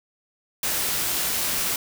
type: noise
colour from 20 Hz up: white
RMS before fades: -25 dBFS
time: 0.63-1.76 s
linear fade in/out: 2 ms
effects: none